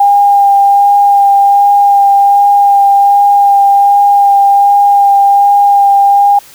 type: tone with vibrato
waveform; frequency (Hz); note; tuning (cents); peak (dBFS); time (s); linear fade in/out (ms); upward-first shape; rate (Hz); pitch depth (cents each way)
sine; 804; G5; +44; -3; 0-6.39; 5; sine; 1.3; 12
effects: white hiss -37 dBFS RMS until 6.54 s